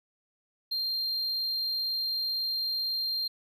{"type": "tone", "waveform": "triangle", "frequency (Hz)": 4186, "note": "C8", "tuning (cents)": 0, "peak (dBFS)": -27, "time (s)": [0.71, 3.28], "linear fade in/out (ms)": 10, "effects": []}